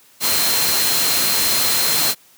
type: tone in noise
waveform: sine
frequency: 4150 Hz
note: C8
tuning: 15 cents flat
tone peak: -22 dBFS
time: 0.2-2.15 s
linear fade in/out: 50 ms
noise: white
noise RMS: -18 dBFS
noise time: 0.2-2.15 s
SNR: -7 dB
effects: white hiss -51 dBFS RMS until 2.37 s + high-pass 100 Hz 12 dB/octave